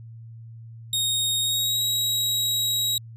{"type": "tone with pitch glide", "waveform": "sawtooth", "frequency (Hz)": [3729, 3834], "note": ["A#7", "A#7"], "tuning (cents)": [0, 48], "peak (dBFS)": -19, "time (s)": [0.93, 2.98], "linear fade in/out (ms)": 2, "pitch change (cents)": 48, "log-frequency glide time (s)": [1.41, 1.82], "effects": ["added 114 Hz sine -39 dBFS peak until 3.16 s"]}